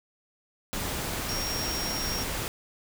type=tone in noise; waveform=sine; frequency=5580 Hz; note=F8; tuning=2 cents flat; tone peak=-32 dBFS; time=1.29-2.23 s; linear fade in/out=0 ms; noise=pink; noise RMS=-32 dBFS; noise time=0.73-2.48 s; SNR=-3 dB; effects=none